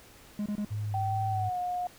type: tone bursts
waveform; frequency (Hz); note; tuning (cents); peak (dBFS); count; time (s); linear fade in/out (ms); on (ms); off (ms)
triangle; 207.7; G#3; 0; -27; 3; 0.39-0.649; 2; 69; 26
type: tone with vibrato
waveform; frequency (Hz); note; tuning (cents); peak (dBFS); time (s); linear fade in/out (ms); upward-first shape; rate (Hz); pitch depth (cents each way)
sine; 103.83; G#2; 0; -30; 0.7-1.5; 20; square; 2.4; 21
type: tone with pitch glide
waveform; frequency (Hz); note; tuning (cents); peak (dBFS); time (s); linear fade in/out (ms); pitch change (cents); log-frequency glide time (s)
sine; 770 to 718.4; G5 to F5; -31 to +49; -29; 0.94-1.87; 2; -120; 1.29-1.58
effects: pink hiss -54 dBFS RMS until 1.98 s